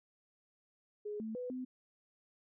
sine tone with pitch steps, 417.6 / 220.5 / 497.2 / 254.9 Hz, G#4 / A3 / B4 / C4, +10 / +4 / +12 / -45 cents, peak -38 dBFS, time 1.05-1.65 s, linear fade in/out 10 ms, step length 150 ms, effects none

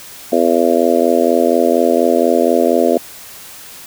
harmonic tone, 84.2 Hz, E2, 37 cents sharp, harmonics 3 / 4 / 5 / 6 / 7 / 8, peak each -17 / -17 / -17 / -17 / -17 / -17 dBFS, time 0.32-2.98 s, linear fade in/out 5 ms, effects white hiss -35 dBFS RMS until 3.86 s

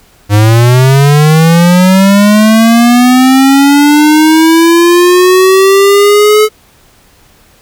square linear sweep, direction up, 101.4 to 431.1 Hz, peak -3 dBFS, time 0.29-6.49 s, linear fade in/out 50 ms, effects pink hiss -44 dBFS RMS until 7.61 s

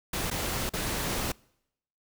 pink noise with dropouts, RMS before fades -31 dBFS, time 0.13-1.32 s, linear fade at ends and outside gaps 5 ms, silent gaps 0.302-0.311 / 0.694-0.735 s, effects noise-tail reverb RT60 0.8 s tail -26 dB re dry

